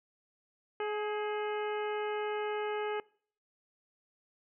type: harmonic tone with a mistuned harmonic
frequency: 421.7 Hz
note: G#4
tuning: 26 cents sharp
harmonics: 1 / 2 / 3 / 4 / 5 / 6 / 7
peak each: -33 / -39 / -43 / -45 / -47 / -49 / -50 dBFS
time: 0.8-3 s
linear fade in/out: 2 ms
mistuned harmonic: 4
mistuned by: -45 cents
effects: noise-tail reverb RT60 0.5 s tail -23 dB re dry